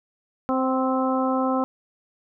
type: harmonic tone with a mistuned harmonic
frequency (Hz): 261.6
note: C4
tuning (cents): 0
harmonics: 1 / 2 / 3 / 4 / 5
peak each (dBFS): -23 / -26 / -28 / -29 / -30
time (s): 0.49-1.64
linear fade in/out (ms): 0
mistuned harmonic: 3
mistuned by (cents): -21
effects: none